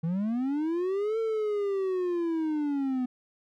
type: linear two-way sweep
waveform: triangle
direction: up then down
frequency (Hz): 157.3 to 453 to 247.9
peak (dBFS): -24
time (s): 0.03-3.06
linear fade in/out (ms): 10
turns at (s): 1.19
effects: none